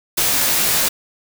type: noise with comb filter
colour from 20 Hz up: white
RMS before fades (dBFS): -17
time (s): 0.17-0.89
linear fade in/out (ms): 10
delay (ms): 16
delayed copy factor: -1
effects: none